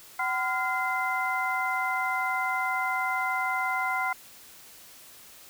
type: tone cluster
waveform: sine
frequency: 756 / 1019 / 1404 / 2065 Hz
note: F#5 / C6 / F6 / C7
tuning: +37 / -46 / +9 / -23 cents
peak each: -31 dBFS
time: 0.19-4.13 s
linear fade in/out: 5 ms
effects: white hiss -50 dBFS RMS until 5.49 s